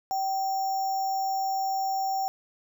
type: tone with sample-and-hold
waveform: sine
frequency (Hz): 773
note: G5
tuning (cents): -24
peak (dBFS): -25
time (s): 0.11-2.28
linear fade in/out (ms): 0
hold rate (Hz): 6300
effects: none